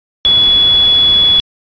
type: tone in noise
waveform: sine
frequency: 3395 Hz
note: G#7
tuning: 37 cents sharp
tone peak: -6 dBFS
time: 0.25-1.4 s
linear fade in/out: 0 ms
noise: pink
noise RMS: -24 dBFS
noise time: 0.25-1.4 s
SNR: +15 dB
effects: resampled to 11025 Hz